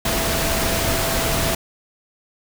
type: tone in noise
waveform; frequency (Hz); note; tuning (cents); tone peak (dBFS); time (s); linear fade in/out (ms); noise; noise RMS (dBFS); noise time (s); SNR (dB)
sine; 663; E5; +10; -27; 0.05-1.55; 5; pink; -21; 0.05-1.55; -9
effects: none